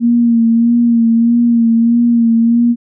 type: tone with vibrato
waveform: sine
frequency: 233.1 Hz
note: A#3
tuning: in tune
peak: -7 dBFS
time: 0-2.76 s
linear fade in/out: 50 ms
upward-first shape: sine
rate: 1.6 Hz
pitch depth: 35 cents each way
effects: none